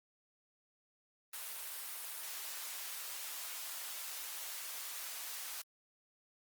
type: high-pass noise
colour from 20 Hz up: white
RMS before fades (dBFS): -44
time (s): 1.33-5.62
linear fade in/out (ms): 5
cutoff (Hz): 740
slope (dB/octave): 12
effects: Opus 32 kbps